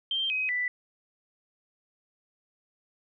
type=tone with pitch steps; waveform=sine; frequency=3156 / 2526 / 1980 Hz; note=G7 / D#7 / B6; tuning=+11 / +26 / +4 cents; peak=-26 dBFS; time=0.11-0.68 s; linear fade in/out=2 ms; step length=190 ms; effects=none